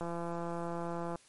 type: click train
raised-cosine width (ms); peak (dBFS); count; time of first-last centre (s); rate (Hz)
1; -25; 196; 0.01-1.157; 170
effects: white hiss -62 dBFS RMS until 1.28 s + MP3 48 kbps